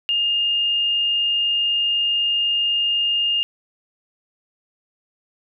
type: tone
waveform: sine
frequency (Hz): 2826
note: F7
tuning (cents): +20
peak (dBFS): -17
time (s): 0.09-3.43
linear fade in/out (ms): 0
effects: none